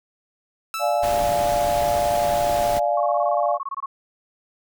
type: tone with exponential decay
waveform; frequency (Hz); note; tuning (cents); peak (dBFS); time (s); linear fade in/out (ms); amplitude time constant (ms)
sawtooth; 1318.5; E6; 0; -21; 0.74-1.71; 1; 210
type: chord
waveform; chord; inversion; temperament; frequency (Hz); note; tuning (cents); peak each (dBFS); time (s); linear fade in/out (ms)
sine; D diminished; none; equal with one note detuned; 587.3 / 698.5 / 842.2; D5 / F5 / Ab5; 0 / 0 / +24; -22 / -21 / -26; 0.79-3.59; 50
type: noise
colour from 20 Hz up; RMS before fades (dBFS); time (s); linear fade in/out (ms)
pink; -30; 1.02-2.8; 20
type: tone bursts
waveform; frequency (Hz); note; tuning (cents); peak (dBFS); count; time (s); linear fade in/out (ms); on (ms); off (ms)
sine; 1100; C#6; -14; -25; 16; 2.97-3.86; 5; 35; 22
effects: none